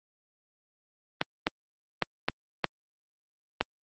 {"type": "clicks", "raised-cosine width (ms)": 0.3, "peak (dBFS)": -7, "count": 6, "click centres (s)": [1.214, 1.469, 2.023, 2.285, 2.643, 3.61], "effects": ["high-pass 150 Hz 12 dB/octave", "Opus 32 kbps"]}